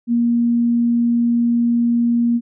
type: tone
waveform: sine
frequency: 236.3 Hz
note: A#3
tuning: 24 cents sharp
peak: -13 dBFS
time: 0.07-2.41 s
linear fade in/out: 50 ms
effects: none